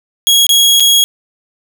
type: tone with dropouts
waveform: sawtooth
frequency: 3311 Hz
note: G#7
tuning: 6 cents flat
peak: -3 dBFS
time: 0.27-1.04 s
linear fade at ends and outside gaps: 0 ms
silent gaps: 0.467-0.492 / 0.798-0.804 s
effects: none